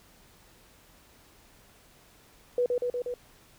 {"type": "tone with echo", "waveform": "sine", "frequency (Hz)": 490.2, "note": "B4", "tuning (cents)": -13, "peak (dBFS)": -22, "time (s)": [2.58, 2.66], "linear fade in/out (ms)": 2, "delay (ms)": 120, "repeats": 4, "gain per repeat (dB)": -2, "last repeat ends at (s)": 3.14, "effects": ["pink hiss -58 dBFS RMS until 3.58 s"]}